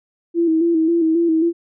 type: tone with vibrato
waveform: sine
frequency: 329.6 Hz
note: E4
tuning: in tune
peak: -13 dBFS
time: 0.34-1.53 s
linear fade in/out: 50 ms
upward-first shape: square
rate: 3.7 Hz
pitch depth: 47 cents each way
effects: none